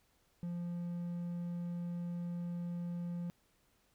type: tone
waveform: triangle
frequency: 173.6 Hz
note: F3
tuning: 10 cents flat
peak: -35 dBFS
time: 0.43-3.3 s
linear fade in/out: 0 ms
effects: pink hiss -73 dBFS RMS until 3.94 s